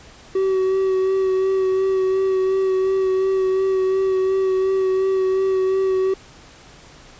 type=tone with vibrato; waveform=triangle; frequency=380.1 Hz; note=F#4; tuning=47 cents sharp; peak=-14 dBFS; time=0.35-6.14 s; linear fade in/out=5 ms; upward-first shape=sine; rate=2.8 Hz; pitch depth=18 cents each way; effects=pink hiss -45 dBFS RMS until 7.19 s + resampled to 16000 Hz